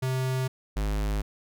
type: tone pair in turn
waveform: square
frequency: 130 / 51.59 Hz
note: C3 / G#1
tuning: -11 / -11 cents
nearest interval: octave + major third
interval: 1600 cents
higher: first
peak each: -26 dBFS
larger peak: neither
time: 0.02-0.48 / 0.76-1.22 s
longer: neither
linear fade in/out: 10 ms
effects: none